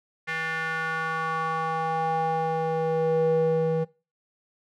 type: tone with band-pass filter sweep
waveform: square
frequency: 161.4 Hz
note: E3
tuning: 36 cents flat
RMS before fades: -26 dBFS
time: 0.27-3.85 s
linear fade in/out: 20 ms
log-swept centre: 1900 to 380 Hz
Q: 3.3
effects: noise-tail reverb RT60 0.3 s tail -21 dB re dry